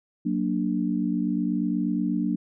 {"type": "chord", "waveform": "sine", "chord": "Gb augmented", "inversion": "none", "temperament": "equal", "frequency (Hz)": [185, 233.1, 293.7], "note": ["Gb3", "Bb3", "D4"], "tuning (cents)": [0, 0, 0], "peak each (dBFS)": -27, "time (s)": [0.25, 2.36], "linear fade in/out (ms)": 10, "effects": []}